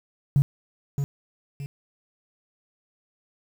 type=tone with echo; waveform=triangle; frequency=140.5 Hz; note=C#3; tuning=24 cents sharp; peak=-11 dBFS; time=0.36-0.42 s; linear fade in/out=0 ms; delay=620 ms; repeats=2; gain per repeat=-9 dB; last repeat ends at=1.66 s; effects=tanh soft clip ceiling -13 dBFS + 8-bit